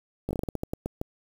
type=slowing click train; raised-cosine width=2 ms; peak=-16 dBFS; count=12; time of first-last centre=0.29-1.014 s; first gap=18 ms; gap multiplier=1.24; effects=7-bit